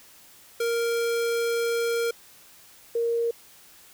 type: tone pair in turn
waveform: square / sine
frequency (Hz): 466.2 / 466.2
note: A#4 / A#4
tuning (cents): 0 / 0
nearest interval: unison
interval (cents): 0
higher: neither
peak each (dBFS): -24 / -22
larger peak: second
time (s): 0.6-2.11 / 2.95-3.31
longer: first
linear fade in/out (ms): 5
effects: white hiss -52 dBFS RMS until 3.93 s